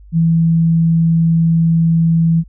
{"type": "tone", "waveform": "sine", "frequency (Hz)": 164.81, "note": "E3", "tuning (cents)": 0, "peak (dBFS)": -9, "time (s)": [0.12, 2.44], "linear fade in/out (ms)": 50, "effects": ["added 50 Hz sine -37 dBFS peak until 2.48 s"]}